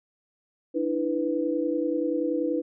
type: tone cluster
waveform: sine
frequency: 299.3 / 329.7 / 495.5 Hz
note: D4 / E4 / B4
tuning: +33 / 0 / +6 cents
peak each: -28 dBFS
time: 0.74-2.62 s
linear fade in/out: 20 ms
effects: none